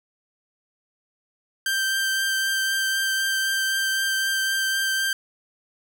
sawtooth tone with vibrato, 1569 Hz, G6, 1 cent sharp, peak -18 dBFS, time 1.66-5.13 s, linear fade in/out 2 ms, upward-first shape triangle, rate 3.9 Hz, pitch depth 13 cents each way, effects none

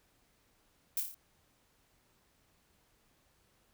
violet noise with echo, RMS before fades -32 dBFS, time 0.97-1 s, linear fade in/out 2 ms, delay 29 ms, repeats 5, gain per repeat -4 dB, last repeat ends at 1.145 s, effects pink hiss -71 dBFS RMS until 3.73 s

